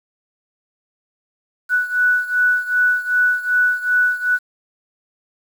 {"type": "beating tone pair", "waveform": "sine", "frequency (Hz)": [1480, 1482.6], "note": ["F#6", "F#6"], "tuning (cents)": [0, 3], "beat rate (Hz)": 2.6, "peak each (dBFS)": [-16, -19], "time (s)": [1.69, 4.39], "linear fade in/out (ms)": 50, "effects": ["7-bit"]}